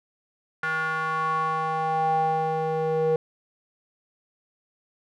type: tone with band-pass filter sweep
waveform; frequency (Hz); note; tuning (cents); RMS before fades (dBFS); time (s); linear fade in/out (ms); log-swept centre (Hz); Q
square; 159; D#3; +38; -25; 0.63-3.16; 2; 1500 to 520; 5.3
effects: none